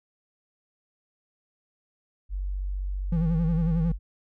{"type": "tone", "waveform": "sine", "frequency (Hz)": 47.54, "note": "F#1", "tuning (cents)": 48, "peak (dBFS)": -27, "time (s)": [2.29, 3.99], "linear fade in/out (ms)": 50}
{"type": "tone with vibrato", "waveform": "triangle", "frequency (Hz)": 164.81, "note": "E3", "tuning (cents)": 0, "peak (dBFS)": -20, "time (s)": [3.12, 3.92], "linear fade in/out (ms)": 5, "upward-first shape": "sine", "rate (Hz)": 11, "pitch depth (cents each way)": 76}
{"effects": []}